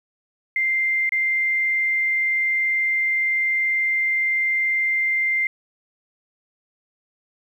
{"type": "tone with dropouts", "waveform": "sine", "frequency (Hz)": 2093, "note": "C7", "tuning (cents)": 0, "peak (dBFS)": -18, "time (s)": [0.56, 5.47], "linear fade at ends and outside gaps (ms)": 2, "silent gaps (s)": [1.093, 1.121], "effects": ["9-bit"]}